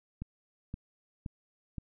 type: click train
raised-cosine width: 5 ms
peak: -25 dBFS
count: 4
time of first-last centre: 0.22-1.782 s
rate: 1.92 Hz
effects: none